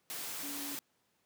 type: tone in noise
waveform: sine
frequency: 285.4 Hz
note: D4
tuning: 49 cents flat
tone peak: -44 dBFS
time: 0.43-0.75 s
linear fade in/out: 0 ms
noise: white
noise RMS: -41 dBFS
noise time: 0.1-0.79 s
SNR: -6 dB
effects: pink hiss -75 dBFS RMS until 1.25 s + high-pass 150 Hz 12 dB/octave